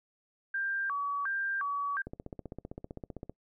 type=tone with vibrato; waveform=sine; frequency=1343 Hz; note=E6; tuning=32 cents sharp; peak=-30 dBFS; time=0.54-2.02 s; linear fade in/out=5 ms; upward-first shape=square; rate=1.4 Hz; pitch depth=290 cents each way
type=click train; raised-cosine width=2 ms; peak=-27 dBFS; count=20; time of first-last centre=2.07-3.296 s; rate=15.5 Hz
effects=noise-tail reverb RT60 0.1 s tail -24 dB re dry